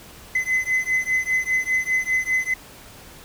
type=beating tone pair; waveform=triangle; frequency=2031 / 2036 Hz; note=B6 / C7; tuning=+48 / -48 cents; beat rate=5 Hz; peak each=-21 dBFS; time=0.35-2.54 s; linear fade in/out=5 ms; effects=pink hiss -44 dBFS RMS until 3.24 s